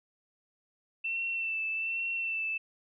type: tone with vibrato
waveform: sine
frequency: 2677 Hz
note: E7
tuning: 26 cents sharp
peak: -30 dBFS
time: 1.04-2.58 s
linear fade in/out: 10 ms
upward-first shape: sine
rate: 1.2 Hz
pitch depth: 28 cents each way
effects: none